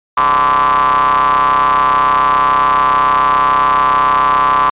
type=ring-modulated tone; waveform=45% pulse; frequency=67 Hz; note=C2; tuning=42 cents sharp; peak=-6 dBFS; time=0.17-4.7 s; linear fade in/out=5 ms; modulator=1090 Hz; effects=resampled to 8000 Hz